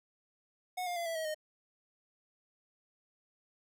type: tone with pitch steps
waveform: square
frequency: 731 / 706.5 / 682.8 / 660 / 637.8 / 616.5 Hz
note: F#5 / F5 / F5 / E5 / D#5 / D#5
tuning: -21 / +20 / -39 / +2 / +43 / -16 cents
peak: -35 dBFS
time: 0.77-1.346 s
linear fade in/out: 10 ms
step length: 96 ms
effects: none